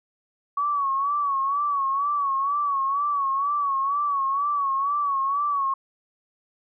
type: tone with vibrato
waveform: sine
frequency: 1124 Hz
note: C#6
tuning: 24 cents sharp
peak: -21 dBFS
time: 0.57-5.74 s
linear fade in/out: 5 ms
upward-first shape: sine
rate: 2.1 Hz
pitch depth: 73 cents each way
effects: none